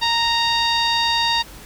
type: tone with low-pass filter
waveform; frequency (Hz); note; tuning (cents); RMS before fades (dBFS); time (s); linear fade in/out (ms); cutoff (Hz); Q
sawtooth; 929; A#5; -6; -19; 0.01-1.43; 20; 4200; 7.6
effects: added 50 Hz sine -43 dBFS peak until 1.65 s + pink hiss -41 dBFS RMS until 1.65 s